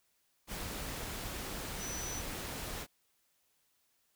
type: tone in noise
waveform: sine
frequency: 5950 Hz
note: F#8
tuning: 9 cents sharp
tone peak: -41 dBFS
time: 1.78-2.23 s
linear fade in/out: 50 ms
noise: pink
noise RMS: -41 dBFS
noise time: 0.47-2.87 s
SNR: -3 dB
effects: white hiss -75 dBFS RMS until 4.15 s